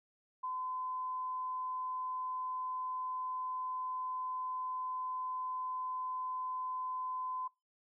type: tone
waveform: sine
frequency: 1020 Hz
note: C6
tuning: 44 cents flat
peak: -36 dBFS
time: 0.43-7.48 s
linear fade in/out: 10 ms
effects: noise-tail reverb RT60 0.2 s tail -20 dB re dry